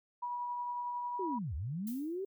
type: tone with tremolo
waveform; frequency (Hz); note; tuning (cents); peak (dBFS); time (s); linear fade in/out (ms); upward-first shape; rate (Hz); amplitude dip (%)
sine; 971; B5; -30; -34; 0.22-1.39; 10; triangle; 11; 25
type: linear two-way sweep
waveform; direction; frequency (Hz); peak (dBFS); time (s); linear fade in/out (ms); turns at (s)
sine; down then up; 400.7 to 65.41 to 400.7; -35; 1.19-2.25; 5; 1.55
type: noise with exponential decay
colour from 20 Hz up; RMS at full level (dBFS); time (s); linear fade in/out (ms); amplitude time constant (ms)
violet; -45; 1.87-2.26; 2; 83
effects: none